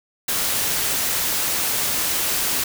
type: noise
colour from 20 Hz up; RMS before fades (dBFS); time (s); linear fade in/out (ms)
white; -22; 0.28-2.64; 5
effects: none